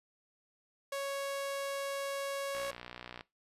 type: tone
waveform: sawtooth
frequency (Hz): 554.4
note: C#5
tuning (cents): 0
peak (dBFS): -31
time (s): 0.92-2.71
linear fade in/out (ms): 5
type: click train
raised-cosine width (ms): 0.3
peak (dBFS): -28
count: 41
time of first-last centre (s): 2.55-3.209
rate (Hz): 60.7
effects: noise-tail reverb RT60 0.2 s tail -20 dB re dry + resampled to 32000 Hz